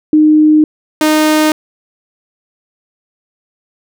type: tone pair in turn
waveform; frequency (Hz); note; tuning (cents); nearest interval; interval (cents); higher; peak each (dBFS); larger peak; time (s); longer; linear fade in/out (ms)
sine / sawtooth; 306.6 / 308.3; D#4 / D#4; -25 / -16; unison; 9; second; -4; neither; 0.13-0.64 / 1.01-1.52; neither; 2
effects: none